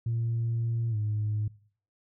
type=tone with pitch glide; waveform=sine; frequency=115.7 to 106.1 Hz; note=A#2 to G#2; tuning=-13 to +38 cents; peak=-25 dBFS; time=0.06-1.48 s; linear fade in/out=5 ms; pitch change=-149 cents; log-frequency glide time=0.9-0.96 s; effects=noise-tail reverb RT60 0.5 s tail -21 dB re dry + tanh soft clip ceiling -23 dBFS